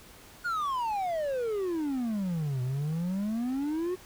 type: exponential two-way sweep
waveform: triangle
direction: down then up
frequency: 1469 to 123.47 to 374.1 Hz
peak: -26 dBFS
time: 0.44-3.96 s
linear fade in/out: 20 ms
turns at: 2.62 s
effects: pink hiss -52 dBFS RMS until 4.05 s